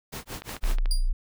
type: noise with tremolo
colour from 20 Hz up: pink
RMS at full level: -35 dBFS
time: 0.12-0.78 s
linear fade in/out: 10 ms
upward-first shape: sine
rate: 5.7 Hz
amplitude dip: 100%
type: click train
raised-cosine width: 0.3 ms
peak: -21 dBFS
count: 7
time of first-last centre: 0.42-0.858 s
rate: 13.7 Hz
type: tone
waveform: sine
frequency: 29.71 Hz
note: A#0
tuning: 34 cents sharp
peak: -20 dBFS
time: 0.63-1.13 s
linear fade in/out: 10 ms
type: tone with exponential decay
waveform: 30% pulse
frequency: 4808 Hz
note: D8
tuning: 40 cents sharp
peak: -22 dBFS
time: 0.91-1.09 s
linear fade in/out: 1 ms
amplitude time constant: 37 ms
effects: none